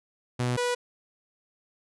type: tone pair in turn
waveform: sawtooth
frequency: 123.47 / 489.3 Hz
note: B2 / B4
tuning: 0 / -16 cents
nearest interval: 2 octaves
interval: 2384 cents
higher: second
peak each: -21 dBFS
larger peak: neither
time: 0.39-0.57 / 0.57-0.75 s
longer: neither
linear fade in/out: 10 ms
effects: resampled to 24000 Hz